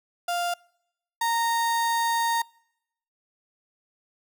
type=tone pair in turn; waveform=35% pulse; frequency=698.5 / 926.1 Hz; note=F5 / A#5; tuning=0 / -12 cents; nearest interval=perfect fourth; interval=488 cents; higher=second; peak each=-23 / -21 dBFS; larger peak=second; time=0.28-0.54 / 1.21-2.42 s; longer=second; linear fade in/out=5 ms; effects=noise-tail reverb RT60 0.8 s tail -26 dB re dry